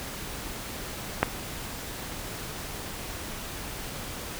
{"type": "click", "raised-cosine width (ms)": 0.5, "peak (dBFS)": -4, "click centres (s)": 1.23, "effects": ["pink hiss -37 dBFS RMS until 4.39 s"]}